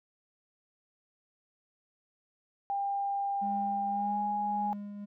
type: tone with pitch glide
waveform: sine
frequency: 798 to 829 Hz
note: G5 to G#5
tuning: +31 to -3 cents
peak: -29 dBFS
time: 2.7-4.73 s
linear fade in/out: 0 ms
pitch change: +66 cents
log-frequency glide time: 3.89-4.18 s
type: tone with tremolo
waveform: triangle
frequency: 204.3 Hz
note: G#3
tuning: 28 cents flat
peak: -33 dBFS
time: 3.41-5.06 s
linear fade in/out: 20 ms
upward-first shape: triangle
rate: 1.8 Hz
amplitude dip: 45%
effects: none